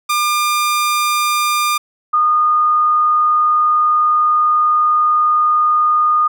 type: tone pair in turn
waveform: sawtooth / sine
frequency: 1200 / 1225.2 Hz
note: D6 / D#6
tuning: +37 / -27 cents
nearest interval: unison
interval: 36 cents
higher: second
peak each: -10 dBFS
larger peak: neither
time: 0.09-1.78 / 2.13-6.28 s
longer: second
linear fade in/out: 10 ms
effects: none